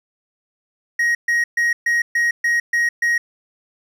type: tone bursts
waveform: triangle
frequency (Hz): 1885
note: A#6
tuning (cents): +19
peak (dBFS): -13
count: 8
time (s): 0.99-3.18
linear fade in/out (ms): 5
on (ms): 160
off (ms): 130
effects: none